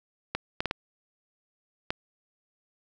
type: clicks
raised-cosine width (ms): 0.3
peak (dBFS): -12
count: 5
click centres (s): 0.35 / 0.605 / 0.657 / 0.711 / 1.905
effects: none